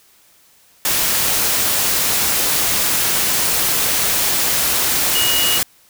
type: tone in noise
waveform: sine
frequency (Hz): 2890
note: F#7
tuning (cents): -41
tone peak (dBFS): -18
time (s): 5.15-5.58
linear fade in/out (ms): 2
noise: white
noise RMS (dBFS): -17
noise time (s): 0.85-5.63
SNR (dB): -4
effects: white hiss -52 dBFS RMS until 5.89 s